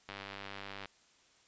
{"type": "click train", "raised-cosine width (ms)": 0.3, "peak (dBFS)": -27, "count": 77, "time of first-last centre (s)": [0.09, 0.857], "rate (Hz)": 99.1, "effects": ["white hiss -66 dBFS RMS until 1.47 s", "resampled to 16000 Hz"]}